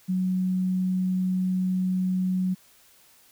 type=tone; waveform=sine; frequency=185 Hz; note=F#3; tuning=in tune; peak=-22 dBFS; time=0.08-2.55 s; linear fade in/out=20 ms; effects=white hiss -57 dBFS RMS until 3.31 s